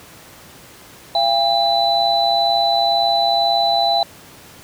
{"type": "tone cluster", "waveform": "sine", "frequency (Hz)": [683, 805, 3991], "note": ["F5", "G5", "B7"], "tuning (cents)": [-39, 46, 17], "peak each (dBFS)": -18, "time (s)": [1.15, 4.03], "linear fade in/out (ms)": 2, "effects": ["pink hiss -42 dBFS RMS until 4.63 s", "high-pass 80 Hz 12 dB/octave"]}